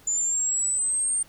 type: exponential sweep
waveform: sine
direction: up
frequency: 7040 to 8790 Hz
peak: -22 dBFS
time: 0.07-1.23 s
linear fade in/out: 5 ms
effects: pink hiss -54 dBFS RMS until 1.28 s